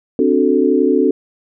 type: chord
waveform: sine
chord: D dominant seventh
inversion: third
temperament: equal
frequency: 261.6 / 293.7 / 370 / 440 Hz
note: C4 / D4 / F#4 / A4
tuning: 0 / 0 / 0 / 0 cents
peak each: -16 dBFS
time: 0.19-1.11 s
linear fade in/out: 2 ms
effects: none